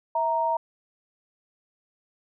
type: tone pair together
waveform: sine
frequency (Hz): 652.5 / 932.3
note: E5 / A#5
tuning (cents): -18 / 0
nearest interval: tritone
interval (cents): 618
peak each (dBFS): -27 / -23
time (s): 0.15-0.57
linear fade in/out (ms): 5
effects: none